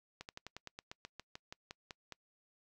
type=slowing click train; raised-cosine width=0.2 ms; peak=-28 dBFS; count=15; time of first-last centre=0.21-2.123 s; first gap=79 ms; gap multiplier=1.08; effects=noise-tail reverb RT60 0.1 s tail -26 dB re dry